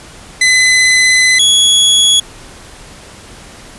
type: tone pair in turn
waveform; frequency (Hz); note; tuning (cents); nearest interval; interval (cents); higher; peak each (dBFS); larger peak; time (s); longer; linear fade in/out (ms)
sawtooth; 2021 / 3358; B6 / G#7; +39 / +18; major sixth; 879; second; -3; neither; 0.41-1.39 / 1.39-2.2; first; 5
effects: pink hiss -35 dBFS RMS until 3.78 s + resampled to 24000 Hz